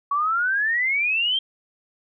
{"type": "exponential sweep", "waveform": "sine", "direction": "up", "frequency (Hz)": [1116, 3200], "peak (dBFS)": -19, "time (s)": [0.11, 1.39], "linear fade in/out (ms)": 5, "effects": []}